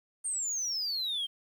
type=exponential sweep; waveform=sine; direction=down; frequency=8910 to 3136 Hz; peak=-28 dBFS; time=0.24-1.27 s; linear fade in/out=20 ms; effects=tanh soft clip ceiling -29 dBFS + 10-bit